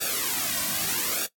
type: noise with flanger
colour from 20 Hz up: white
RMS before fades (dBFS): -27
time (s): 0-1.27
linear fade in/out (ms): 20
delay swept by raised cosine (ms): 0.96 to 2.36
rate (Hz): 0.79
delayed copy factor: -1
effects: noise-tail reverb RT60 0.1 s tail -18 dB re dry + AAC 64 kbps